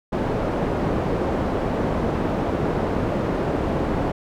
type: low-pass noise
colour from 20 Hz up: white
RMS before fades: -23 dBFS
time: 0.12-4.12 s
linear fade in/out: 10 ms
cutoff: 540 Hz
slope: 12 dB/octave
effects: none